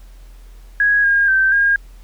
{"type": "tone with pitch steps", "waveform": "sine", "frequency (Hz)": [1658, 1621, 1555, 1621], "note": ["G#6", "G#6", "G6", "G#6"], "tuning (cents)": [-3, -42, -14, -42], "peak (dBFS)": -11, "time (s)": [0.8, 1.76], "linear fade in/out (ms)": 2, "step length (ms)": 240, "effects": ["added 42 Hz sine -37 dBFS peak until 2.03 s", "pink hiss -53 dBFS RMS until 2.03 s"]}